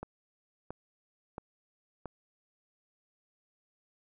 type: click train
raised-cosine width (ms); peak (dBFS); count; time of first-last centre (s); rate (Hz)
1; -25; 4; 0.03-2.057; 1.48
effects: none